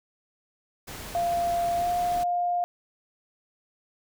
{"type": "noise", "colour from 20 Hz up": "pink", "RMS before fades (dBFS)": -39, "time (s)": [0.87, 2.24], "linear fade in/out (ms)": 10}
{"type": "tone with pitch glide", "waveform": "sine", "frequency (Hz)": [692, 705.7], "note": ["F5", "F5"], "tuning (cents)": [-16, 18], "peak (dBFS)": -23, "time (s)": [1.15, 2.64], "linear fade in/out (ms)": 0, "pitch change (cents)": 34, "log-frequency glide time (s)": [1.77, 1.88]}
{"effects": []}